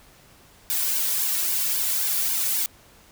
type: noise with flanger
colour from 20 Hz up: blue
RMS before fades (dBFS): -24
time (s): 0.7-2.66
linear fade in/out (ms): 0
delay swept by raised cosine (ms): 1.5 to 2.48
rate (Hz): 3.7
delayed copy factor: -0.9
effects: pink hiss -53 dBFS RMS until 3.11 s